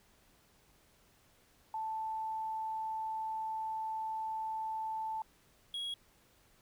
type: tone pair in turn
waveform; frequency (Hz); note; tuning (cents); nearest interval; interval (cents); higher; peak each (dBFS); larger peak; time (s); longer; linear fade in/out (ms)
sine / triangle; 880 / 3313; A5 / G#7; 0 / -5; octave + major seventh; 2295; second; -35 / -35; neither; 1.74-5.22 / 5.74-5.94; first; 2
effects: pink hiss -67 dBFS RMS until 6.61 s